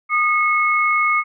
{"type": "tone pair together", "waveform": "sine", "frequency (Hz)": [1226, 2184], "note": ["D#6", "C#7"], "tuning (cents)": [-26, -26], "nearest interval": "minor seventh", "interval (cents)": 1000, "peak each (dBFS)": -17, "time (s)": [0.09, 1.24], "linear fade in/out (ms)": 50, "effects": []}